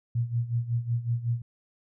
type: tone with tremolo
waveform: sine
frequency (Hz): 118.3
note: A#2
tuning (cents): +26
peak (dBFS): -22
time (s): 0.15-1.42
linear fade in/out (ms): 5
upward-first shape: sine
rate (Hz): 5.4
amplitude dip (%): 80
effects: none